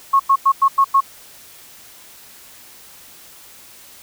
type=tone bursts; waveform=sine; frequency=1094 Hz; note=C#6; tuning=23 cents flat; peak=-9 dBFS; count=6; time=0.13-1.007 s; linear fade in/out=10 ms; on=67 ms; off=95 ms; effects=white hiss -43 dBFS RMS until 4.02 s